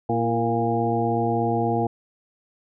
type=harmonic tone with a mistuned harmonic; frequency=116.54 Hz; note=A#2; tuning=in tune; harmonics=1 / 2 / 3 / 4 / 6 / 7; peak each=-27 / -27 / -27 / -27 / -27 / -27 dBFS; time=0.09-1.87 s; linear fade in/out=5 ms; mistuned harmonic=3; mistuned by=-42 cents; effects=none